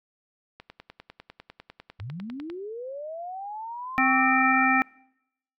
click train, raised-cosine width 0.3 ms, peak -26 dBFS, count 20, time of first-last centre 0.6-2.5 s, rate 10 Hz
sine linear sweep, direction up, 85 to 1396.9 Hz, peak -33 dBFS, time 1.99-4.66 s, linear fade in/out 20 ms
harmonic tone, 261.6 Hz, C4, in tune, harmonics 1 / 3 / 5 / 7 / 9, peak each -25 / -25 / -25 / -25 / -25 dBFS, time 3.98-4.82 s, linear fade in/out 0 ms
effects noise-tail reverb RT60 0.8 s tail -25 dB re dry

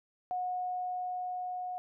sine tone with level ramp, 728 Hz, F#5, 28 cents flat, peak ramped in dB -31 to -35 dBFS, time 0.31-1.78 s, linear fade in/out 0 ms, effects none

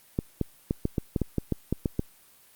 clicks, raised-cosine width 3 ms, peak -12 dBFS, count 12, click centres 0.189 / 0.413 / 0.709 / 0.854 / 0.982 / 1.162 / 1.217 / 1.383 / 1.523 / 1.726 / 1.858 / 1.994 s, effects white hiss -57 dBFS RMS until 2.55 s + Opus 32 kbps

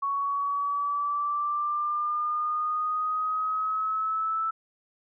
sine exponential sweep, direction up, 1112 to 1320 Hz, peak -25 dBFS, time 0.02-4.51 s, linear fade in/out 10 ms, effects none

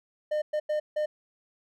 triangle tone bursts at uneven times, 606 Hz, D#5, 46 cents flat, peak -23 dBFS, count 4, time 0.31-0.42 / 0.53-0.6 / 0.69-0.8 / 0.96-1.06 s, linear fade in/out 10 ms, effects none

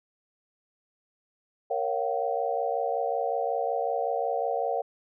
sine chord, G half-diminished seventh, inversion first, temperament equal with one note detuned, 466.2 / 554.4 / 698.5 / 763.9 Hz, Bb4 / Db5 / F5 / G5, 0 / 0 / 0 / -45 cents, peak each -31 dBFS, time 1.7-4.82 s, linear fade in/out 10 ms, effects none

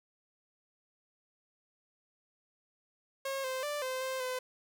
sawtooth tone with pitch steps, 542 / 520 / 588 / 517 / 523 / 509 Hz, C#5 / C5 / D5 / C5 / C5 / C5, -39 / -11 / +2 / -21 / -1 / -48 cents, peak -30 dBFS, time 3.25-4.39 s, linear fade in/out 5 ms, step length 190 ms, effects none

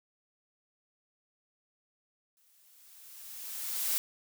blue noise with exponential growth, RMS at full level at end -29 dBFS, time 2.37-3.98 s, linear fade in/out 0 ms, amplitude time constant 350 ms, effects none

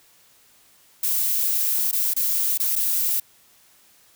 violet noise with dropouts, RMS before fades -22 dBFS, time 1.03-3.2 s, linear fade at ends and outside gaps 5 ms, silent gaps 1.914-1.928 / 2.137-2.163 / 2.577-2.598 / 2.756-2.761 s, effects white hiss -56 dBFS RMS until 4.15 s

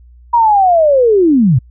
sine linear sweep, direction down, 966 to 110 Hz, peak -6 dBFS, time 0.33-1.59 s, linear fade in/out 10 ms, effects added 60 Hz sine -38 dBFS peak until 1.7 s

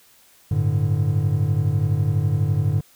triangle chord, G suspended second, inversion none, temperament equal, 98 / 110 / 146.83 Hz, G2 / A2 / D3, 0 / 0 / 0 cents, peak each -20 dBFS, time 0.51-2.81 s, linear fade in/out 5 ms, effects white hiss -54 dBFS RMS until 2.95 s

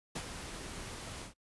pink noise with ADSR envelope, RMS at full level -37 dBFS, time 0.15-1.34 s, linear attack 10 ms, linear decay 68 ms, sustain -7 dB, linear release 120 ms, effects noise-tail reverb RT60 0.1 s tail -24 dB re dry + resampled to 24000 Hz

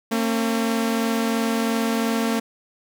sawtooth tone pair together, 226.9 / 269.8 Hz, A#3 / C#4, -47 / -47 cents, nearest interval minor third, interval 300 cents, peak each -17 / -23 dBFS, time 0.11-2.4 s, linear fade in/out 10 ms, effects none

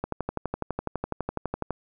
click train, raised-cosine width 1 ms, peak -14 dBFS, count 21, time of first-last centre 0.04-1.707 s, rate 12 Hz, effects none

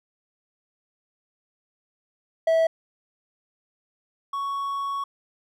triangle tone pair in turn, 652 / 1113.2 Hz, E5 / C#6, -19 / +7 cents, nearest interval major sixth, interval 926 cents, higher second, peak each -15 / -24 dBFS, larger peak first, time 2.47-2.67 / 4.33-5.04 s, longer second, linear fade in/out 5 ms, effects none

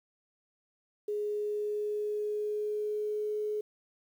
sine tone with pitch glide, 417.3 to 423.1 Hz, G#4 to G#4, +8 to +32 cents, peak -30 dBFS, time 1.08-3.61 s, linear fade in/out 5 ms, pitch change +24 cents, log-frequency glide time 1.2-3.36 s, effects 10-bit

